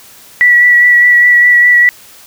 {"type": "tone with vibrato", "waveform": "sine", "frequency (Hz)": 1946, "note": "B6", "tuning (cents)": -26, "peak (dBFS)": -3, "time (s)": [0.41, 1.89], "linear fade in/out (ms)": 0, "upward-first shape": "sine", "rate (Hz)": 4.9, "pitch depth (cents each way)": 17, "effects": ["white hiss -38 dBFS RMS until 2.26 s"]}